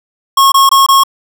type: tone bursts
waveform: square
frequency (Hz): 1090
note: C#6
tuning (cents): -29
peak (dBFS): -5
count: 4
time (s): 0.37-1.036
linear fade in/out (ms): 5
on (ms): 150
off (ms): 22
effects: none